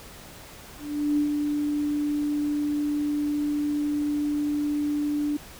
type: tone with ADSR envelope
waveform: sine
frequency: 294.3 Hz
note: D4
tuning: 4 cents sharp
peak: -19 dBFS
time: 0.78-5.37 s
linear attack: 400 ms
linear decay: 100 ms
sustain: -4 dB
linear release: 6 ms
effects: pink hiss -45 dBFS RMS until 5.59 s